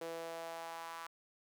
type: tone with high-pass filter sweep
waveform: sawtooth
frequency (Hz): 165.5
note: E3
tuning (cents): +7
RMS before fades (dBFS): -45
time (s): 0.01-1.07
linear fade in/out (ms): 5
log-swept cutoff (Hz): 460 to 1100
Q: 3
effects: none